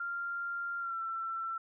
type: tone with pitch glide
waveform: sine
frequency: 1391 to 1342.8 Hz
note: F6 to E6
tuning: -7 to +32 cents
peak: -34 dBFS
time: 0-1.58 s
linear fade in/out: 5 ms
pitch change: -61 cents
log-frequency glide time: 0.79-0.99 s
effects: none